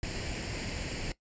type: noise with comb filter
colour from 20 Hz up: pink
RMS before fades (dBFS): -36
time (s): 0.03-1.12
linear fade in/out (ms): 2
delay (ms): 0.41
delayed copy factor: +0.6
effects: noise-tail reverb RT60 0.1 s tail -17 dB re dry + resampled to 16000 Hz